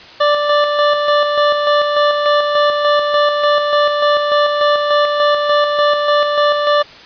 25% pulse tone with tremolo, 587.3 Hz, D5, in tune, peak -6 dBFS, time 0.2-6.83 s, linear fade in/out 10 ms, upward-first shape square, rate 3.4 Hz, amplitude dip 40%, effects white hiss -37 dBFS RMS until 7.05 s + resampled to 11025 Hz

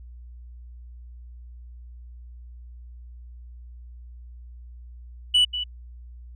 sine tone with echo, 2960 Hz, F#7, in tune, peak -12 dBFS, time 5.34-5.45 s, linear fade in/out 10 ms, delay 190 ms, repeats 1, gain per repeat -13 dB, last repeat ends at 5.64 s, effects tanh soft clip ceiling -14 dBFS + added 60 Hz sine -40 dBFS peak until 6.35 s

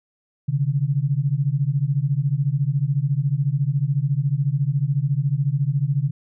sine beating tone pair, 133.4 / 147.4 Hz, C3 / D3, +34 / +7 cents, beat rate 14 Hz, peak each -21 dBFS, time 0.48-6.11 s, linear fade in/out 10 ms, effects none

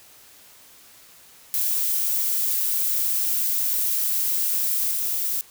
violet noise with level steps, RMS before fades -23 / -25 dBFS, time 1.54-5.41 s, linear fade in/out 0 ms, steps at 4.91 s, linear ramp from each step 5 ms, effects white hiss -50 dBFS RMS until 5.5 s

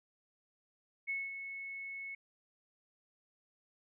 sine tone with ADSR envelope, 2198 Hz, C#7, 15 cents flat, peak -33 dBFS, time 1.07-2.15 s, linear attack 26 ms, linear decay 210 ms, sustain -8 dB, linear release 6 ms, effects none

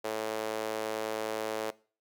sawtooth tone with high-pass filter, 109.3 Hz, A2, 11 cents flat, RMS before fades -34 dBFS, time 0.04-1.71 s, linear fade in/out 10 ms, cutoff 500 Hz, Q 2.7, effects noise-tail reverb RT60 0.4 s tail -21 dB re dry

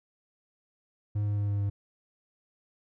triangle tone with pitch steps, 103.83 / 103.05 / 102.28 / 101.52 / 100.76 Hz, G#2 / G#2 / G#2 / G#2 / G2, 0 / -13 / -26 / -39 / +48 cents, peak -24 dBFS, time 1.15-1.7 s, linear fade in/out 10 ms, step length 110 ms, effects none

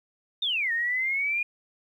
sine exponential two-way sweep, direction down then up, 3729 to 1821 to 2447 Hz, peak -24 dBFS, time 0.42-1.43 s, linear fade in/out 5 ms, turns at 0.72 s, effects 10-bit

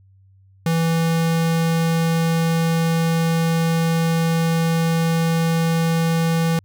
square tone, 164.81 Hz, E3, in tune, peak -17 dBFS, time 0.66-6.59 s, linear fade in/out 2 ms, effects added 96 Hz sine -49 dBFS peak until 6.64 s

